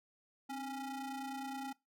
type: ring-modulated tone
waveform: square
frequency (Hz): 278.4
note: C#4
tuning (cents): +8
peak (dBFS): -38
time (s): 0.49-1.73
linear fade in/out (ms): 10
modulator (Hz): 542
effects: noise-tail reverb RT60 0.2 s tail -22 dB re dry